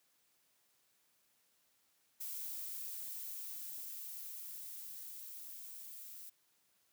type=noise with level ramp; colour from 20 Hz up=violet; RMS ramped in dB=-43 to -51 dBFS; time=2.2-6.3 s; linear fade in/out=10 ms; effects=white hiss -75 dBFS RMS until 6.92 s + high-pass 80 Hz 12 dB/octave